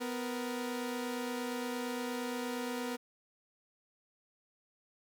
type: tone pair together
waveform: sawtooth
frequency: 249.5 / 470.4 Hz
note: B3 / A#4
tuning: +18 / +16 cents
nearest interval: major seventh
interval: 1098 cents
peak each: -33 / -36 dBFS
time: 0-2.97 s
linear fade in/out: 20 ms
effects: none